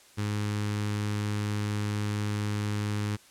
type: tone with notch filter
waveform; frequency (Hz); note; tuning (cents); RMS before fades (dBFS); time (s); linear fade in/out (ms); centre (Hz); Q
sawtooth; 104.3; G#2; +8; -30; 0.17-3.17; 20; 640; 1.3
effects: white hiss -56 dBFS RMS until 3.3 s + low-pass 10000 Hz 12 dB/octave